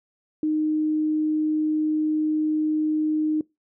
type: tone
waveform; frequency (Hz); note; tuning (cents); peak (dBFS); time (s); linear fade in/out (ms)
sine; 308.4; D#4; -15; -20; 0.43-3.41; 2
effects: noise-tail reverb RT60 0.2 s tail -23 dB re dry